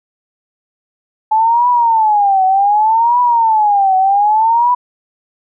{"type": "tone with vibrato", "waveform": "sine", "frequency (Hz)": 860, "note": "A5", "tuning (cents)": -40, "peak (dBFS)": -8, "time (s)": [1.31, 4.75], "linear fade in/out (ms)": 10, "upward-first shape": "triangle", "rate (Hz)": 0.66, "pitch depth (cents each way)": 240, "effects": []}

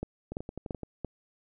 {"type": "two click trains", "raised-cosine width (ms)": 2, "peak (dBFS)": [-20, -24], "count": [4, 7], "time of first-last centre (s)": [[0.03, 1.047], [0.32, 0.833]], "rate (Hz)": [2.95, 11.7], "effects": []}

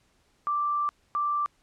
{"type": "tone bursts at uneven times", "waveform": "sine", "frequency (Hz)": 1174.7, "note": "D6", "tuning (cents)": 0, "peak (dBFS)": -24, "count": 2, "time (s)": [[0.47, 0.89], [1.15, 1.46]], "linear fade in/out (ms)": 0, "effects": ["pink hiss -67 dBFS RMS until 1.62 s", "low-pass 9000 Hz 12 dB/octave"]}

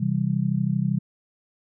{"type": "chord", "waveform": "sine", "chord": "C major", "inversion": "none", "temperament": "just", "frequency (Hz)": [130.81, 163.52, 196.22], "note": ["C3", "E3", "G3"], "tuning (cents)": [0, -14, 2], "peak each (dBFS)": -25, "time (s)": [0, 0.99], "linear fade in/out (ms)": 10, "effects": []}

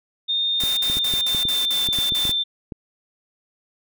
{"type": "tone with pitch glide", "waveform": "sine", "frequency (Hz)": [3650, 3563], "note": ["A#7", "A7"], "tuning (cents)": [-37, 21], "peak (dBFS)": -19, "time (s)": [0.28, 2.44], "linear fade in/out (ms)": 20, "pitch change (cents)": -42, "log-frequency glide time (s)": [0.47, 1.8]}
{"type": "noise bursts", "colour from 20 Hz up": "white", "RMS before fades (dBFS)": -30, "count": 8, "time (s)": [0.6, 2.317], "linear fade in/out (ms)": 2, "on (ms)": 170, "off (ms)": 51}
{"type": "clicks", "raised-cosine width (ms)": 3, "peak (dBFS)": -18, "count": 12, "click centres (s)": [0.637, 0.899, 0.97, 1.138, 1.348, 1.453, 1.888, 1.987, 2.122, 2.253, 2.294, 2.722]}
{"effects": []}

